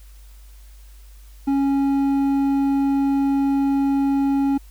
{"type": "tone with hard clipping", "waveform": "sine", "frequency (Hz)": 276, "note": "C#4", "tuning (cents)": -7, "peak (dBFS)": -18, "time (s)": [1.47, 4.58], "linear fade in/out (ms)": 10, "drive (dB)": 6, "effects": ["added 50 Hz sine -41 dBFS peak until 4.7 s", "white hiss -55 dBFS RMS until 4.7 s"]}